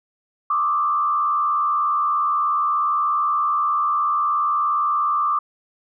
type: tone with frequency modulation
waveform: sine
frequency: 1181 Hz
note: D6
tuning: 9 cents sharp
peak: -17 dBFS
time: 0.5-5.39 s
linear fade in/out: 5 ms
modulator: 80.3 Hz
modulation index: 0.82
effects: none